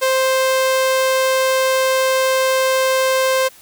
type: tone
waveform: sawtooth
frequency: 524 Hz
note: C5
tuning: 2 cents sharp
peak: -10 dBFS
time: 0.01-3.49 s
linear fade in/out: 20 ms
effects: white hiss -45 dBFS RMS until 3.61 s